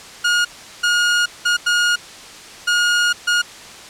sawtooth tone bursts at uneven times, 1433 Hz, F6, 44 cents sharp, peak -10 dBFS, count 6, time 0.24-0.45 / 0.83-1.26 / 1.45-1.57 / 1.66-1.96 / 2.67-3.13 / 3.27-3.42 s, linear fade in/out 10 ms, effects white hiss -37 dBFS RMS until 3.89 s + low-pass 7000 Hz 12 dB/octave

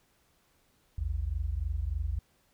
sine tone pair together, 56.29 / 79.6 Hz, A1 / D#2, +40 / +40 cents, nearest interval tritone, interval 600 cents, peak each -32 / -32 dBFS, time 0.98-2.19 s, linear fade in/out 5 ms, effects pink hiss -69 dBFS RMS until 2.53 s

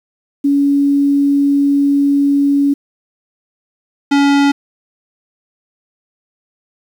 sine / square tone pair in turn, 282.1 / 282.1 Hz, C#4 / C#4, +30 / +30 cents, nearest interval unison, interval 0 cents, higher neither, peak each -9 dBFS, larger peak neither, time 0.44-2.74 / 4.11-4.52 s, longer first, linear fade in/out 10 ms, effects low-pass 5000 Hz 12 dB/octave + 7-bit

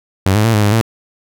sawtooth tone with pitch steps, 95.5 / 106.6 / 113.9 / 105.2 / 103 / 113.3 Hz, G2 / G#2 / A#2 / G#2 / G#2 / A#2, -45 / +46 / -40 / +23 / -14 / -49 cents, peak -6 dBFS, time 0.26-0.812 s, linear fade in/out 0 ms, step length 92 ms, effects none

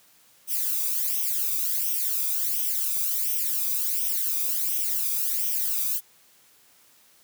violet noise with flanger, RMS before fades -26 dBFS, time 0.47-6.01 s, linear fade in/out 50 ms, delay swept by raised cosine 0.34 to 0.85 ms, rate 1.4 Hz, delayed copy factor +0.75, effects white hiss -58 dBFS RMS until 7.23 s + high-pass 80 Hz 12 dB/octave

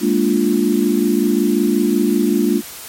sine chord, Bb dominant seventh, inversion third, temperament equal, 207.7 / 233.1 / 293.7 / 349.2 Hz, Ab3 / Bb3 / D4 / F4, 0 / 0 / 0 / 0 cents, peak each -18 dBFS, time 0-2.62 s, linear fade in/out 50 ms, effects white hiss -33 dBFS RMS until 2.88 s + MP3 64 kbps

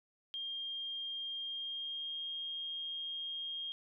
sine tone with pitch glide, 3211 to 3233 Hz, G7 to G#7, +41 to -47 cents, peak -38 dBFS, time 0.34-3.72 s, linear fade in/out 0 ms, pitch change +12 cents, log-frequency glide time 1.38-2.25 s, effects none

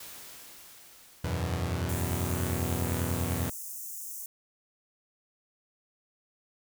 white noise with exponential decay, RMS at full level -44 dBFS, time 0-3.96 s, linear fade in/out 5 ms, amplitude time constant 860 ms
sawtooth chord, E suspended second, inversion none, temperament equal, 82.41 / 92.5 / 123.47 Hz, E2 / F#2 / B2, 0 / 0 / 0 cents, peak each -28 / -29 / -31 dBFS, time 1.24-3.5 s, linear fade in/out 5 ms
white high-pass noise, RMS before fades -40 dBFS, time 1.89-4.26 s, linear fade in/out 2 ms, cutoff 6100 Hz, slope 48 dB/octave
effects none

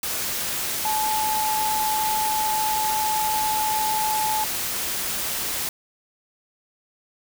sine tone in noise, 864 Hz, A5, 32 cents flat, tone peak -22 dBFS, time 0.85-4.44 s, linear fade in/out 2 ms, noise white, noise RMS -27 dBFS, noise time 0.03-5.69 s, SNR +2 dB, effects none

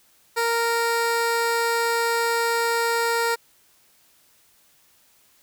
15% pulse tone, 464.6 Hz, A#4, 6 cents flat, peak -14 dBFS, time 0.36-3.36 s, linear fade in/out 20 ms, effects white hiss -59 dBFS RMS until 5.42 s

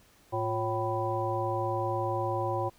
harmonic tone with a mistuned harmonic, 110 Hz, A2, in tune, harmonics 1 / 3 / 5 / 7 / 9, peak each -34 / -34 / -34 / -34 / -34 dBFS, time 0.32-2.7 s, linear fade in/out 20 ms, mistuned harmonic 3, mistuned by +120 cents, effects pink hiss -61 dBFS RMS until 2.78 s

